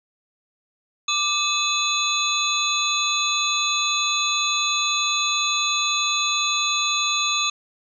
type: tone cluster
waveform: sine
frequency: 1186 / 2577 / 3509 / 3983 / 6590 Hz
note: D6 / E7 / A7 / B7 / G#8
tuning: +17 / -40 / -5 / +14 / -14 cents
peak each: -26 dBFS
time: 1.08-7.5 s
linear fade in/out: 5 ms
effects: none